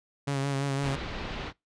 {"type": "tone with vibrato", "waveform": "sawtooth", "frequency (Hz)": 138.59, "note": "C#3", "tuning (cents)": 0, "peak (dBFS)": -23, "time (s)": [0.27, 0.96], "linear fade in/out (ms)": 10, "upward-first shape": "sine", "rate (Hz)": 5.9, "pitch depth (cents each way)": 34}
{"type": "low-pass noise", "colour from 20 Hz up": "pink", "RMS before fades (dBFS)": -36, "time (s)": [0.81, 1.53], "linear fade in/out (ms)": 50, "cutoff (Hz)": 4100, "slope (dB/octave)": 24}
{"effects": ["noise-tail reverb RT60 0.2 s tail -23 dB re dry", "resampled to 22050 Hz"]}